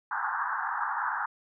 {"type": "band-pass noise", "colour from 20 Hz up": "pink", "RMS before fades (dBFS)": -31, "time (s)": [0.11, 1.26], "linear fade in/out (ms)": 5, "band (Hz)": [800, 1700], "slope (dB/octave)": 96, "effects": []}